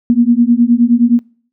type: beating tone pair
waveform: sine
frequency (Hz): 233.1 / 242.7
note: A#3 / B3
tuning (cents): 0 / -30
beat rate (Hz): 9.6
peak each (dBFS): -10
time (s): 0.1-1.19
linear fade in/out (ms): 0
effects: noise-tail reverb RT60 0.5 s tail -24 dB re dry